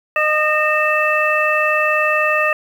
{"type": "harmonic tone with a mistuned harmonic", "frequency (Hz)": 612, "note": "D#5", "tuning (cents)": -29, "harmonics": [1, 2, 3, 4], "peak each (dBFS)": [-19, -19, -19, -19], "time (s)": [0.16, 2.53], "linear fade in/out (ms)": 2, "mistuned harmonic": 4, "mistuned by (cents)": 130, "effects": ["7-bit"]}